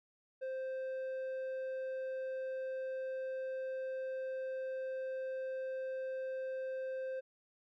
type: tone with low-pass filter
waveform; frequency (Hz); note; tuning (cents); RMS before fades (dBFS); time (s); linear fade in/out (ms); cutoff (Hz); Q
square; 523.3; C5; 0; -40; 0.41-7.21; 20; 1200; 0.69
effects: none